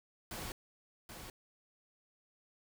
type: noise with echo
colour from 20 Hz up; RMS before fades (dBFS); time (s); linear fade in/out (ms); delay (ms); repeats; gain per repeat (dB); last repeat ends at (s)
pink; -43; 0.31-0.52; 2; 780; 1; -6; 1.3
effects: none